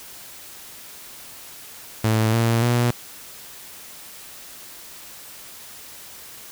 sawtooth tone with pitch steps, 110.3 / 115.25 / 120.42 Hz, A2 / A#2 / B2, +5 / -19 / -43 cents, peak -13 dBFS, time 2.04-2.91 s, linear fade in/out 5 ms, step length 290 ms, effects white hiss -41 dBFS RMS until 6.51 s

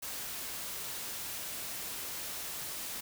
white noise, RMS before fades -40 dBFS, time 0.02-3.01 s, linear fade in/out 10 ms, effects none

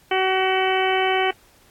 harmonic tone, 377.7 Hz, F#4, 36 cents sharp, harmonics 1 / 2 / 3 / 4 / 5 / 6 / 7 / 8, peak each -22 / -22 / -30 / -29 / -29 / -27 / -33 / -28 dBFS, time 0.11-1.31 s, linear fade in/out 5 ms, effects pink hiss -55 dBFS RMS until 1.7 s + AAC 64 kbps

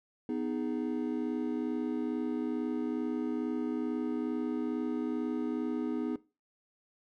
triangle chord, G# minor, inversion first, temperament just, 249.2 / 311.5 / 415.3 Hz, B3 / D#4 / G#4, +16 / +2 / 0 cents, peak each -32 / -33 / -37 dBFS, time 0.29-6.16 s, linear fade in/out 2 ms, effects noise-tail reverb RT60 0.3 s tail -19 dB re dry

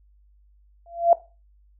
sine tone with exponential growth, 683 Hz, F5, 39 cents flat, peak -9 dBFS, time 0.86-1.13 s, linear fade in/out 2 ms, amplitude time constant 57 ms, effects noise-tail reverb RT60 0.3 s tail -17 dB re dry + added 50 Hz sine -54 dBFS peak until 1.79 s

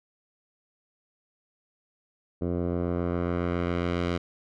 10% pulse tone with low-pass filter sweep, 87.31 Hz, F2, in tune, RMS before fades -28 dBFS, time 2.41-4.18 s, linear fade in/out 10 ms, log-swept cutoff 500 to 4100 Hz, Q 0.82, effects none

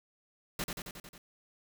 pink noise with echo, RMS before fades -35 dBFS, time 0.59-0.64 s, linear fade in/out 2 ms, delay 90 ms, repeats 6, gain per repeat -3 dB, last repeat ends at 1.18 s, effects none

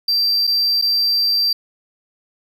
triangle tone with dropouts, 4699 Hz, D8, in tune, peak -13 dBFS, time 0.08-1.53 s, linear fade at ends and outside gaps 5 ms, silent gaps 0.47-0.474 / 0.815-0.822 s, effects none

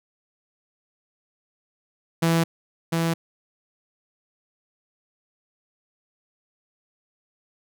sawtooth tone with echo, 165.7 Hz, E3, 9 cents sharp, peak -14 dBFS, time 2.22-2.44 s, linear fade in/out 10 ms, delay 700 ms, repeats 1, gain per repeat -3 dB, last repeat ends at 3.14 s, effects none

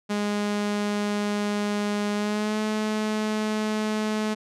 sawtooth tone with pitch glide, 206.6 to 214.8 Hz, G#3 to A3, -9 to -41 cents, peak -20 dBFS, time 0.09-4.35 s, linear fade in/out 20 ms, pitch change +68 cents, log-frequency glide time 2.14-2.59 s, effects low-pass 8000 Hz 12 dB/octave

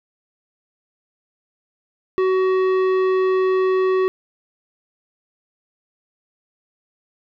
sine tone with tanh clipping, 375.3 Hz, F#4, 25 cents sharp, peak -17 dBFS, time 2.18-4.08 s, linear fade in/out 0 ms, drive 13 dB, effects none

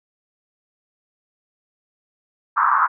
pink band-pass noise, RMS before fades -17 dBFS, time 2.56-2.88 s, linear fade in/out 20 ms, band 990 to 1400 Hz, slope 48 dB/octave, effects none

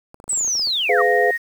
clicks, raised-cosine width 1 ms, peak -26 dBFS, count 12, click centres 0.144 / 0.201 / 0.241 / 0.28 / 0.331 / 0.375 / 0.41 / 0.447 / 0.479 / 0.553 / 0.595 / 0.673 s
sine linear sweep, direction down, 8200 to 1046.5 Hz, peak -18 dBFS, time 0.29-1.02 s, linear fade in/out 5 ms
sine chord, F diminished, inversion first, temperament just, 419.1 / 502.9 / 698.5 Hz, Ab4 / Cb5 / F5, +16 / +31 / 0 cents, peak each -19 dBFS, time 0.89-1.31 s, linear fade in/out 5 ms
sine tone, 1864.7 Hz, A#6, in tune, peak -19 dBFS, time 0.97-1.38 s, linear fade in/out 20 ms
effects 7-bit

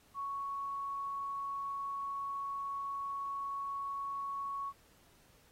sine tone, 1111 Hz, C#6, 4 cents sharp, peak -36 dBFS, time 0.14-4.73 s, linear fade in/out 50 ms, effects pink hiss -66 dBFS RMS until 5.51 s + AAC 48 kbps

